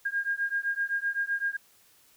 sine beating tone pair, 1615 / 1622.8 Hz, G#6 / G#6, -49 / -41 cents, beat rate 7.8 Hz, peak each -30 dBFS, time 0.05-1.57 s, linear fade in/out 10 ms, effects white hiss -61 dBFS RMS until 2.16 s

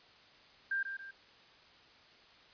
sine tone with echo, 1588 Hz, G6, 22 cents sharp, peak -31 dBFS, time 0.71-0.83 s, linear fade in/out 5 ms, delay 140 ms, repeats 2, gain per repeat -7 dB, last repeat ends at 1.11 s, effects white hiss -60 dBFS RMS until 2.53 s + resampled to 11025 Hz

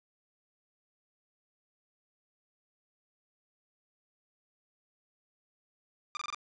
sawtooth tone bursts, 1200 Hz, D6, 37 cents sharp, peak -31 dBFS, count 5, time 6.15-6.346 s, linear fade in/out 0 ms, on 20 ms, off 24 ms, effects resampled to 16000 Hz + 10-bit

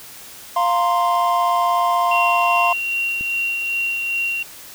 triangle chord, F suspended fourth, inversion none, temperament just, 698.5 / 931.3 / 1047.7 Hz, F5 / Bb5 / C6, 0 / -2 / +2 cents, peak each -17 / -22 / -16 dBFS, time 0.56-2.73 s, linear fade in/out 5 ms
sine tone with tremolo, 2751 Hz, F7, 27 cents flat, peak -18 dBFS, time 2.11-4.43 s, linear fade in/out 5 ms, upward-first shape sine, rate 2.5 Hz, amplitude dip 30%
click, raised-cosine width 3 ms, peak -23 dBFS, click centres 3.21 s
effects white hiss -39 dBFS RMS until 4.74 s

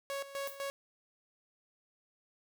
sawtooth tone with tremolo, 554.4 Hz, C#5, in tune, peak -32 dBFS, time 0.1-0.7 s, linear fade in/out 0 ms, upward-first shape square, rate 4 Hz, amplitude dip 75%
violet noise with exponential decay, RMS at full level -40 dBFS, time 0.47-0.65 s, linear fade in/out 5 ms, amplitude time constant 38 ms
effects none

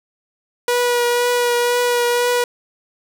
sawtooth tone with vibrato, 484.4 Hz, B4, 34 cents flat, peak -11 dBFS, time 0.68-2.44 s, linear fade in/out 2 ms, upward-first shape triangle, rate 2 Hz, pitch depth 17 cents each way, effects none

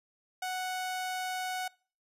sawtooth tone, 740 Hz, F#5, in tune, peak -29 dBFS, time 0.42-1.68 s, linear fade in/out 5 ms, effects noise-tail reverb RT60 0.4 s tail -24 dB re dry + resampled to 32000 Hz

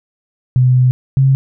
sine tone pair in turn, 126.8 / 134.51 Hz, B2 / C3, +46 / +48 cents, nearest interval minor second, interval 102 cents, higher second, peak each -7 dBFS, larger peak neither, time 0.56-0.91 / 1.17-1.35 s, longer first, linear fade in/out 0 ms, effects none

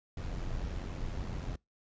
brown noise with amplitude modulation, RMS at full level -35 dBFS, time 0.17-1.56 s, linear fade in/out 5 ms, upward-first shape sine, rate 89.9 Hz, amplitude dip 50%, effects noise-tail reverb RT60 0.2 s tail -26 dB re dry + resampled to 16000 Hz

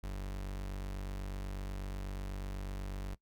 40% pulse tone, 48.15 Hz, G1, 30 cents flat, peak -37 dBFS, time 0.03-3.15 s, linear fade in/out 10 ms, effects noise-tail reverb RT60 0.1 s tail -20 dB re dry

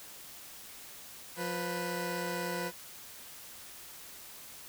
15% pulse tone pair together, 176.65 / 493.9 Hz, F3 / B4, +20 / 0 cents, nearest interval octave + tritone, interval 1780 cents, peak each -30 / -30 dBFS, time 1.36-2.72 s, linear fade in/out 50 ms, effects white hiss -49 dBFS RMS until 4.68 s

